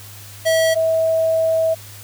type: tone pair in turn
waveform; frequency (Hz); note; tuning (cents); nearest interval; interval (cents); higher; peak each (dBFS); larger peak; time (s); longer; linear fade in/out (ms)
square / sine; 648 / 648; E5 / E5; -30 / -30; unison; 0; neither; -14; neither; 0.45-0.75 / 0.75-1.75; second; 20
effects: added 102 Hz sine -39 dBFS peak until 2.03 s + white hiss -40 dBFS RMS until 2.03 s